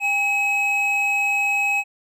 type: tone pair together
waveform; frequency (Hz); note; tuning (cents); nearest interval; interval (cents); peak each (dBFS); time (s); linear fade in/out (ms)
triangle; 805 / 2556; G5 / D#7; +46 / +46; octave + minor sixth; 2000; -24 / -17; 0-1.84; 50
effects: none